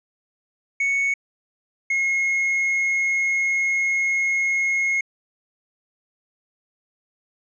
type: tone pair in turn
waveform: triangle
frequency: 2217 / 2161 Hz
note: C#7 / C#7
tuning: 0 / -45 cents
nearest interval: unison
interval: 45 cents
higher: first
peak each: -17 dBFS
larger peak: neither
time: 0.8-1.14 / 1.9-5.01 s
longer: second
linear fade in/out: 5 ms
effects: resampled to 16000 Hz